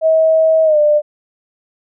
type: tone with pitch glide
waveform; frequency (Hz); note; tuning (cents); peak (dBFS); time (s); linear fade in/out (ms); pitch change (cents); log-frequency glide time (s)
sine; 640 to 597.1; D#5 to D5; +49 to +29; -8; 0.01-1.02; 50; -120; 0.64-0.78
effects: none